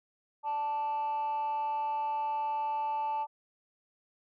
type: tone with amplitude modulation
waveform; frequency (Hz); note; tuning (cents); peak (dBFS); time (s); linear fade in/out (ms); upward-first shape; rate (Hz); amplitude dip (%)
sine; 880; A5; 0; -25; 0.43-3.27; 50; sine; 293; 55
effects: tanh soft clip ceiling -27 dBFS

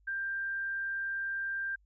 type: tone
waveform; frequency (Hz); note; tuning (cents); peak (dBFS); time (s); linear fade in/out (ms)
sine; 1585; G6; +19; -32; 0.07-1.76; 10
effects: added 50 Hz sine -63 dBFS peak until 1.85 s

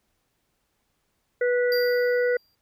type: harmonic tone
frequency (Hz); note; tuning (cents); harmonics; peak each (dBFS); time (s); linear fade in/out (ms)
490; B4; -14; 1 / 3 / 4; -20 / -30 / -32; 1.41-2.37; 5
type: tone with exponential decay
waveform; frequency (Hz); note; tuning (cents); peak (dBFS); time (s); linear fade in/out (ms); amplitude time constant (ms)
square; 4746; D8; +17; -28; 1.72-2.55; 1; 180
effects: pink hiss -73 dBFS RMS until 2.61 s

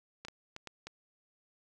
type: clicks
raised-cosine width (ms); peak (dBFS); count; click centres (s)
0.2; -26; 5; 0.25 / 0.284 / 0.564 / 0.673 / 0.87
effects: none

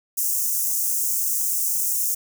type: high-pass noise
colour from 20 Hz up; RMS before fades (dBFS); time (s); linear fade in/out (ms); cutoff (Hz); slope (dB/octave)
white; -23; 0.17-2.15; 10; 6000; 48
effects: none

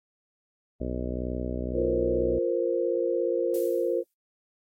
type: harmonic tone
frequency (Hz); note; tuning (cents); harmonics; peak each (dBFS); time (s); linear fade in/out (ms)
61.9; B1; +5; 1 / 2 / 3 / 4 / 5 / 6 / 7 / 8 / 9 / 10; -33 / -38 / -40 / -35 / -39 / -39 / -41 / -42 / -41 / -41; 0.8-2.39; 10
type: chord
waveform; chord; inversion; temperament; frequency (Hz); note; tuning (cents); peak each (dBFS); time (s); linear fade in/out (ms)
sine; F suspended fourth; none; equal; 349.2 / 466.2 / 523.3; F4 / Bb4 / C5; 0 / 0 / 0; -28; 1.73-4.04; 50
type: noise with exponential decay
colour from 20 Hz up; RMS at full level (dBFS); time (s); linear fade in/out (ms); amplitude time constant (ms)
violet; -37; 3.54-4.14; 2; 130
effects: AAC 48 kbps

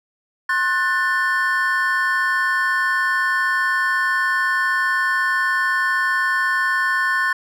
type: chord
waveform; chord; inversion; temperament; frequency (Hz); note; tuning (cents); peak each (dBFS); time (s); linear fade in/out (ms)
triangle; F# diminished; second; just; 1065.6 / 1480 / 1776; C6 / F#6 / A6; +31 / 0 / +16; -21 / -20 / -18; 0.49-7.33; 5
effects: none

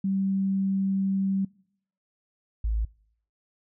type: tone pair in turn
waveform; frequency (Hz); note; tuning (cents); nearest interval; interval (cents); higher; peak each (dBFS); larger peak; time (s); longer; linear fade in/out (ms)
sine; 193.7 / 54.36; G3 / A1; -20 / -20; octave + minor seventh; 2200; first; -23; neither; 0.04-1.45 / 2.64-2.85; first; 5
effects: noise-tail reverb RT60 0.7 s tail -25 dB re dry

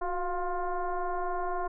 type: tone with frequency modulation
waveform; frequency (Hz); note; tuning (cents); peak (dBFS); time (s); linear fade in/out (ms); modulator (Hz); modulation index
sine; 344.1; F4; -26; -28; 0.01-1.68; 10; 356; 2.3
effects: none

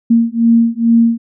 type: beating tone pair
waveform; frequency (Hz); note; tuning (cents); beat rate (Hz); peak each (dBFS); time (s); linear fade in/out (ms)
sine; 230 / 232.3; A#3 / A#3; -23 / -6; 2.3; -11; 0.1-1.18; 10
effects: none

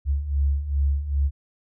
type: beating tone pair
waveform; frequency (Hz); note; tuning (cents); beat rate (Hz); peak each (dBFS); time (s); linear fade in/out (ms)
sine; 68.6 / 71.1; C#2 / C#2; -17 / +45; 2.5; -26 / -21; 0.05-1.31; 50
effects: none

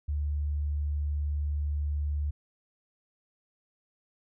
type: tone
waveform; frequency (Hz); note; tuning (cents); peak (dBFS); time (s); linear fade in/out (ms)
sine; 73.42; D2; 0; -27; 0.08-2.31; 10
effects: none

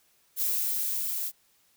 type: noise with level ramp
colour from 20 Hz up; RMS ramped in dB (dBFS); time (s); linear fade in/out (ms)
violet; -27 to -32; 0.36-1.32; 50
effects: white hiss -66 dBFS RMS until 1.76 s

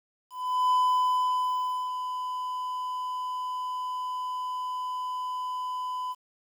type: tone with ADSR envelope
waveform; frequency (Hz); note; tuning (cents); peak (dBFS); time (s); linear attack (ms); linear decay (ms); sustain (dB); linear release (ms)
triangle; 1005; B5; +30; -18; 0.3-6.15; 410; 1200; -10; 37
effects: 9-bit

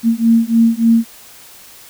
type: beating tone pair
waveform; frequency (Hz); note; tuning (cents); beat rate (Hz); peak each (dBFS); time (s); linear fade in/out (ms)
sine; 227.4 / 230.8; A#3 / A#3; -43 / -17; 3.4; -12; 0.03-1.05; 50
effects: white hiss -40 dBFS RMS until 1.89 s

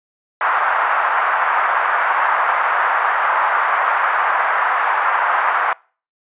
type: band-pass noise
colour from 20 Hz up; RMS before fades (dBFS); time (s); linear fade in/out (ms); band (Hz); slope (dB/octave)
pink; -17; 0.41-5.73; 2; 870 to 1600; 24
effects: noise-tail reverb RT60 0.4 s tail -25 dB re dry + resampled to 8000 Hz

